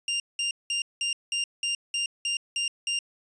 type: tone bursts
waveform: sawtooth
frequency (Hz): 2794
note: F7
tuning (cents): 0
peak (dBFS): -22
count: 10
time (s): 0.08-2.99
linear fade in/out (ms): 2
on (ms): 120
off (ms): 190
effects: resampled to 22050 Hz